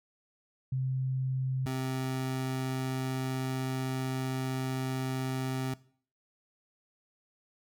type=tone pair in turn; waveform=sine / 25% pulse; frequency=130.81 / 130.81 Hz; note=C3 / C3; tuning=0 / 0 cents; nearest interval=unison; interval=0 cents; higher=neither; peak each=-28 / -27 dBFS; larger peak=second; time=0.72-1.66 / 1.66-5.74 s; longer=second; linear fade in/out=5 ms; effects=noise-tail reverb RT60 0.5 s tail -20 dB re dry